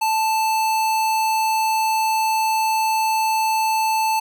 square tone, 880 Hz, A5, in tune, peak -18 dBFS, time 0.01-4.2 s, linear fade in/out 10 ms, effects none

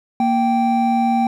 triangle tone pair together, 233.7 / 780.6 Hz, A#3 / G5, +5 / -8 cents, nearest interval octave + major sixth, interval 2087 cents, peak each -15 dBFS, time 0.2-1.27 s, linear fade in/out 2 ms, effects none

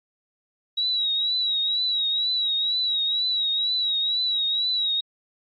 sine tone with vibrato, 3861 Hz, B7, 40 cents flat, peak -21 dBFS, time 0.77-5.01 s, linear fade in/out 10 ms, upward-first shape triangle, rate 2.1 Hz, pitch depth 73 cents each way, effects AAC 64 kbps

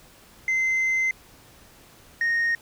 sine tone pair in turn, 2069 / 1857.2 Hz, C7 / A#6, -20 / -7 cents, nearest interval major second, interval 187 cents, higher first, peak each -18 dBFS, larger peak neither, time 0.48-1.11 / 2.21-2.55 s, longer first, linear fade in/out 2 ms, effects tanh soft clip ceiling -19 dBFS + pink hiss -52 dBFS RMS until 2.61 s

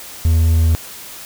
triangle tone, 81.5 Hz, E2, 19 cents flat, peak -8 dBFS, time 0.25-0.75 s, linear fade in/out 0 ms, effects white hiss -34 dBFS RMS until 1.25 s

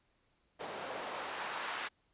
white noise with band-pass filter sweep, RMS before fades -41 dBFS, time 0.59-1.89 s, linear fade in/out 20 ms, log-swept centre 510 to 1300 Hz, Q 1.1, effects pink hiss -75 dBFS RMS until 2.13 s + resampled to 8000 Hz

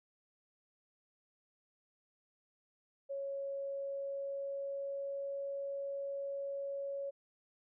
sine tone with pitch glide, 553 to 556.5 Hz, C#5 to C#5, -4 to +7 cents, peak -37 dBFS, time 3.09-7.11 s, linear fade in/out 20 ms, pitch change +11 cents, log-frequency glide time 3.52-5.41 s, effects none

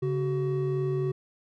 triangle tone pair together, 139.8 / 376 Hz, C#3 / F#4, +15 / +28 cents, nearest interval octave + perfect fourth, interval 1713 cents, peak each -26 dBFS, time 0.02-1.12 s, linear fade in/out 10 ms, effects none

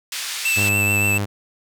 pink band-pass noise, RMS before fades -28 dBFS, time 0.12-0.69 s, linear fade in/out 2 ms, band 2300 to 9900 Hz, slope 12 dB/octave
square tone with vibrato, 2651 Hz, E7, 9 cents sharp, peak -18 dBFS, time 0.45-1.18 s, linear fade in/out 5 ms, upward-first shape triangle, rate 7 Hz, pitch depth 24 cents each way
sawtooth tone, 101.7 Hz, G#2, 36 cents flat, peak -17 dBFS, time 0.56-1.26 s, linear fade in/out 20 ms
effects none

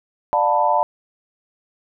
sine chord, B half-diminished seventh, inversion first, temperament just, 592.7 / 711.2 / 889 / 987.8 Hz, D5 / F5 / A5 / B5, +16 / +31 / +18 / 0 cents, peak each -21 / -21 / -18 / -21 dBFS, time 0.33-0.83 s, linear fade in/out 0 ms, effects none

